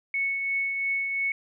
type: tone with tremolo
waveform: sine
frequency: 2210 Hz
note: C#7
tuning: 6 cents flat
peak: -23 dBFS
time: 0.14-1.32 s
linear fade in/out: 2 ms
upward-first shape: triangle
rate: 2.9 Hz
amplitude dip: 40%
effects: none